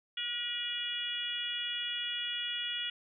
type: harmonic tone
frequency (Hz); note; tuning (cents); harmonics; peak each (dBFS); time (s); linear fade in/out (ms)
480.9; B4; -46; 3 / 4 / 5 / 6 / 7; -44 / -44 / -45 / -36 / -38; 0.17-2.9; 5
effects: none